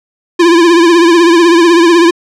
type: tone with vibrato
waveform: square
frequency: 340 Hz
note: F4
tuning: 46 cents flat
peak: -4 dBFS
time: 0.39-2.11 s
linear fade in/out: 10 ms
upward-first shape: triangle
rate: 16 Hz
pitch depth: 88 cents each way
effects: low-pass 6000 Hz 12 dB/octave